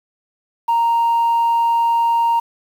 sine tone, 930 Hz, A#5, 4 cents flat, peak -11 dBFS, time 0.68-2.4 s, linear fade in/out 10 ms, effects tanh soft clip ceiling -11 dBFS + 7-bit

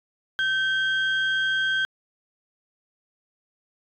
sine tone pair together, 1548 / 3237 Hz, G6 / G#7, -22 / -45 cents, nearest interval octave + minor second, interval 1277 cents, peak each -21 / -27 dBFS, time 0.39-1.85 s, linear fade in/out 0 ms, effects tanh soft clip ceiling -15 dBFS

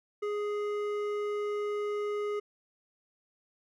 triangle tone with hard clipping, 415.3 Hz, G#4, in tune, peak -32 dBFS, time 0.22-2.4 s, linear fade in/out 10 ms, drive 14 dB, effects none

